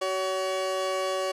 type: tone pair together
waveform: 30% pulse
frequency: 377.2 / 565.2 Hz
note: F#4 / C#5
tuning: +33 / +34 cents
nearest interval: perfect fifth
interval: 701 cents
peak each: -29 / -25 dBFS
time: 0.01-1.32 s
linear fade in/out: 10 ms
effects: low-pass 9000 Hz 12 dB/octave